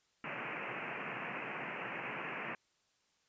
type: band-pass noise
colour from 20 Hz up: white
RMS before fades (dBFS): -42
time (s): 0.24-2.55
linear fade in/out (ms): 2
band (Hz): 120 to 2700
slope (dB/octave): 96
effects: white hiss -75 dBFS RMS until 3.28 s + resampled to 16000 Hz